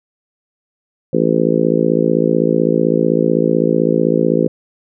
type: harmonic tone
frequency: 55.8 Hz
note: A1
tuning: 25 cents sharp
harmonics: 3 / 4 / 5 / 6 / 7 / 8 / 9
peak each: -19 / -19 / -19 / -19 / -19 / -19 / -19 dBFS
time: 1.13-4.48 s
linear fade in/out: 5 ms
effects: none